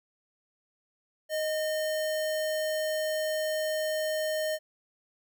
sine tone with sample-and-hold, 622.3 Hz, D#5, in tune, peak -27 dBFS, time 1.29-4.59 s, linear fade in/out 50 ms, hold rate 2450 Hz, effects none

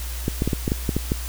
clicks, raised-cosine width 3 ms, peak -8 dBFS, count 9, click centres 0.281 / 0.421 / 0.476 / 0.532 / 0.679 / 0.719 / 0.892 / 0.966 / 1.119 s, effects added 60 Hz sine -28 dBFS peak until 1.28 s + white hiss -36 dBFS RMS until 1.28 s

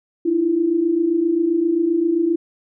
sine tone pair together, 310 / 337.6 Hz, D#4 / E4, -6 / +41 cents, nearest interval minor second, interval 147 cents, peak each -22 / -16 dBFS, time 0.25-2.36 s, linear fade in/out 10 ms, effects none

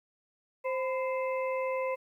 harmonic tone with a mistuned harmonic, 523.3 Hz, C5, in tune, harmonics 1 / 2 / 4 / 5, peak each -30 / -36 / -41 / -45 dBFS, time 0.64-1.96 s, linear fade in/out 20 ms, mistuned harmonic 2, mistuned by -63 cents, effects 11-bit

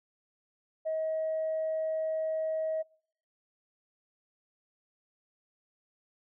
sine tone, 635 Hz, D#5, 35 cents sharp, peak -28 dBFS, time 0.85-2.83 s, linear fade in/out 20 ms, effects noise-tail reverb RT60 0.6 s tail -26 dB re dry + tanh soft clip ceiling -25 dBFS

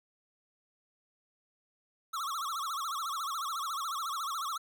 square tone with vibrato, 1215 Hz, D#6, 42 cents flat, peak -34 dBFS, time 2.13-4.58 s, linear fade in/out 10 ms, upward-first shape sine, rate 14 Hz, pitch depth 200 cents each way, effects 12-bit

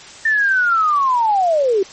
sine linear sweep, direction down, 1803 to 370 Hz, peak -12 dBFS, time 0.25-1.83 s, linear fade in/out 5 ms, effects white hiss -38 dBFS RMS until 1.92 s + MP3 32 kbps

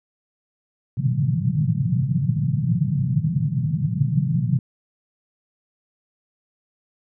pink band-pass noise, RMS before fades -21 dBFS, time 0.97-4.59 s, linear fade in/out 2 ms, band 120 to 170 Hz, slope 48 dB/octave, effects none

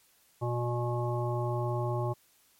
harmonic tone, 120.7 Hz, B2, 39 cents flat, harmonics 1 / 3 / 5 / 7 / 9, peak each -30 / -35 / -37 / -38 / -40 dBFS, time 0.41-2.14 s, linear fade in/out 20 ms, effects white hiss -65 dBFS RMS until 2.59 s + MP3 64 kbps

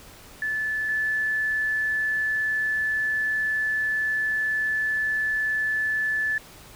sine tone pair in turn, 1739 / 1739 Hz, A6 / A6, -21 / -21 cents, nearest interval unison, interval 0 cents, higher neither, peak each -24 / -22 dBFS, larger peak second, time 0.42-0.89 / 0.89-6.38 s, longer second, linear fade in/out 2 ms, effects pink hiss -47 dBFS RMS until 6.75 s

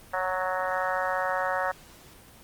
harmonic tone with a mistuned harmonic, 185 Hz, F#3, in tune, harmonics 3 / 4 / 5 / 6 / 7 / 8 / 9 / 10, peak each -31 / -32 / -33 / -34 / -34 / -35 / -36 / -36 dBFS, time 0.13-1.72 s, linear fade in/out 10 ms, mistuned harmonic 9, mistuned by +15 cents, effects pink hiss -51 dBFS RMS until 2.43 s + Opus 24 kbps

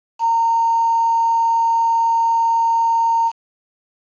sine tone with quantisation, 918 Hz, A#5, 27 cents flat, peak -13 dBFS, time 0.19-3.32 s, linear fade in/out 50 ms, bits 6, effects resampled to 16000 Hz

